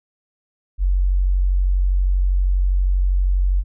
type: tone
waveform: sine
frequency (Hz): 46.25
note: F#1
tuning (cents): 0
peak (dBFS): -14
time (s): 0.78-3.64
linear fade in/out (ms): 50
effects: none